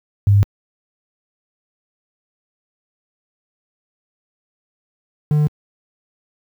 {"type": "tone pair in turn", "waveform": ["sine", "triangle"], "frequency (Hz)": [100.9, 149.83], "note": ["G#2", "D3"], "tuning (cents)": [-49, 35], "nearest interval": "perfect fifth", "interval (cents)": 684, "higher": "second", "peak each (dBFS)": [-8, -10], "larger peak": "first", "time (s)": [[0.27, 0.43], [5.31, 5.47]], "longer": "neither", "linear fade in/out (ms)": 0, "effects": ["high-pass 60 Hz 12 dB/octave", "8-bit"]}